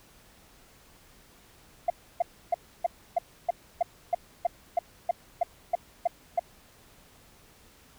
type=tone bursts; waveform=sine; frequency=692 Hz; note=F5; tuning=16 cents flat; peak=-19 dBFS; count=15; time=1.88-6.395 s; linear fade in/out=5 ms; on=21 ms; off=300 ms; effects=tanh soft clip ceiling -17 dBFS + pink hiss -57 dBFS RMS until 7.98 s